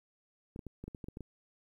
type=clicks; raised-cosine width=3 ms; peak=-30 dBFS; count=10; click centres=0.561 / 0.592 / 0.667 / 0.84 / 0.88 / 0.948 / 1.042 / 1.085 / 1.171 / 1.207 s; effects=11-bit